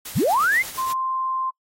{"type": "noise with tremolo", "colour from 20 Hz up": "white", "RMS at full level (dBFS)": -33, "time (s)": [0.05, 0.93], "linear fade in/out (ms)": 5, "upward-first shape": "sine", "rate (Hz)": 8.5, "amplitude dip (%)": 45}
{"type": "linear sweep", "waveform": "sine", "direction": "up", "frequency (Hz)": [58, 2174], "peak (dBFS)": -16, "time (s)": [0.15, 0.63], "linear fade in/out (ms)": 20}
{"type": "tone", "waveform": "sine", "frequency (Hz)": 1046.5, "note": "C6", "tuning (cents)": 0, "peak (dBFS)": -22, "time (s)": [0.77, 1.51], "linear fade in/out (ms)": 20}
{"effects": ["noise-tail reverb RT60 0.1 s tail -24 dB re dry", "AAC 48 kbps"]}